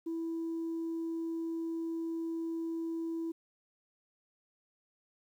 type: tone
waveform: sine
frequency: 329.6 Hz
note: E4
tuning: in tune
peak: -32 dBFS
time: 0.06-3.32 s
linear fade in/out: 10 ms
effects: tanh soft clip ceiling -31 dBFS + 11-bit